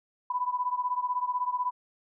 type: beating tone pair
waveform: sine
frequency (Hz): 987.8 / 1003.8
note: B5 / B5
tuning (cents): 0 / +28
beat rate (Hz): 16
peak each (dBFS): -29 / -31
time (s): 0.3-1.71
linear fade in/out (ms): 5
effects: none